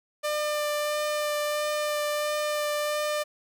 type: tone with vibrato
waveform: sawtooth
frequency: 597 Hz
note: D5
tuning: 28 cents sharp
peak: -22 dBFS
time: 0.23-3.24 s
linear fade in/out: 20 ms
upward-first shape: sine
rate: 1.5 Hz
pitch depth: 11 cents each way
effects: none